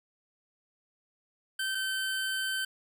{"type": "tone pair in turn", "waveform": "25% pulse", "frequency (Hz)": [1548, 1542.2], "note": ["G6", "G6"], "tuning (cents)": [-22, -29], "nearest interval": "unison", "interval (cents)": 7, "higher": "first", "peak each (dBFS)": -26, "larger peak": "neither", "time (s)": [[1.59, 1.75], [1.75, 2.65]], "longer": "second", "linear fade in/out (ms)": 5, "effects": []}